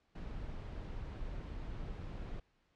brown noise, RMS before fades -43 dBFS, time 0.15-2.4 s, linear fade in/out 5 ms, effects pink hiss -75 dBFS RMS until 2.75 s + low-pass 4000 Hz 12 dB/octave

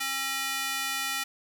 square tone with high-pass filter, 270 Hz, C#4, 45 cents flat, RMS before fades -31 dBFS, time 0-1.24 s, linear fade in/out 10 ms, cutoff 1800 Hz, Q 0.85, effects none

